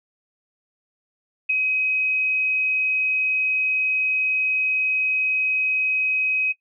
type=tone with ADSR envelope; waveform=sine; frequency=2531 Hz; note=D#7; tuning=29 cents sharp; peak=-15 dBFS; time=1.49-6.53 s; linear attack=12 ms; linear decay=4 ms; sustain=-3 dB; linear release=19 ms; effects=noise-tail reverb RT60 0.1 s tail -19 dB re dry